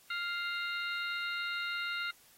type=harmonic tone with a mistuned harmonic; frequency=698.5 Hz; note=F5; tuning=in tune; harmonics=2 / 3 / 4 / 5 / 6; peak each=-36 / -40 / -42 / -44 / -46 dBFS; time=0.1-2.11 s; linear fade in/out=5 ms; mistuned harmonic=5; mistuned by=+120 cents; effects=white hiss -62 dBFS RMS until 2.37 s + AAC 48 kbps